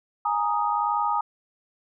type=chord; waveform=sine; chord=Ab suspended second; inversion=none; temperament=equal; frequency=830.6 / 932.3 / 1244.5 Hz; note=Ab5 / Bb5 / Eb6; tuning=0 / 0 / 0 cents; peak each=-26 dBFS; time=0.25-1.21 s; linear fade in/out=5 ms; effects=none